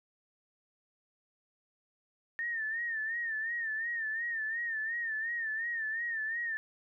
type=tone with vibrato; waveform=sine; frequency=1815 Hz; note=A#6; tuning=47 cents flat; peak=-32 dBFS; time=2.39-6.57 s; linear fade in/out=0 ms; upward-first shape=sine; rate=2.8 Hz; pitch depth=79 cents each way; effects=none